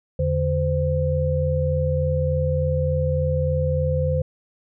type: tone cluster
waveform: sine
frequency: 83 / 146.4 / 515 Hz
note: E2 / D3 / C5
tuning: +12 / -5 / -28 cents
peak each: -23 dBFS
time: 0.19-4.22 s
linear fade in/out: 5 ms
effects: none